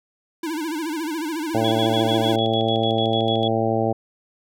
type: tone with vibrato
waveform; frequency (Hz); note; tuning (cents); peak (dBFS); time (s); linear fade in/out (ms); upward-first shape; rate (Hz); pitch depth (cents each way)
square; 316.3; D#4; +29; -25; 0.43-2.36; 5; sine; 14; 120
type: harmonic tone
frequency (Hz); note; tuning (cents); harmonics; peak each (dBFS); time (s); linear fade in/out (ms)
112.4; A2; +37; 1 / 2 / 3 / 4 / 5 / 6 / 7; -26 / -26 / -26 / -26 / -26 / -26 / -26; 1.54-3.93; 10
type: tone with tremolo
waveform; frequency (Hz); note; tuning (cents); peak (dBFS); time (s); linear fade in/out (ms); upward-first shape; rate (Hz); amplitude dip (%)
sine; 3366; G#7; +23; -24; 1.64-3.48; 5; square; 6.7; 70
effects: none